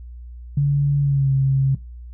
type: tone with pitch glide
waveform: sine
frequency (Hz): 142.5 to 135.28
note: C#3 to C#3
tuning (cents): +48 to -42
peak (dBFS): -14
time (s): 0.57-1.75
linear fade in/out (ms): 5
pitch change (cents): -90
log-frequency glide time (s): 1.01-1.32
effects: noise-tail reverb RT60 0.2 s tail -17 dB re dry + added 60 Hz sine -34 dBFS peak until 2.13 s